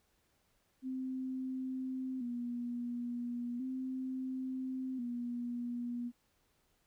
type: tone with vibrato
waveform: sine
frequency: 250.2 Hz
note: B3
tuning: 23 cents sharp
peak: -36 dBFS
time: 0.82-6.12 s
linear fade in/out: 50 ms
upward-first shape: square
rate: 0.36 Hz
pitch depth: 65 cents each way
effects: pink hiss -75 dBFS RMS until 6.86 s